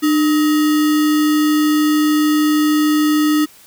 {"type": "tone with sample-and-hold", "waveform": "sine", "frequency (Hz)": 302.2, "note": "D4", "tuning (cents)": 50, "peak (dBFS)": -11, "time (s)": [0.02, 3.46], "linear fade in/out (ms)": 20, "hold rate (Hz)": 1575, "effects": ["white hiss -45 dBFS RMS until 3.66 s"]}